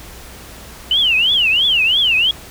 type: tone with vibrato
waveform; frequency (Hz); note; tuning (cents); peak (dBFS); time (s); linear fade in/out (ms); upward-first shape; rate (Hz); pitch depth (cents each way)
sine; 2940; F#7; -12; -11; 0.91-2.31; 2; triangle; 3; 300
effects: added 60 Hz sine -41 dBFS peak until 2.5 s + pink hiss -37 dBFS RMS until 2.5 s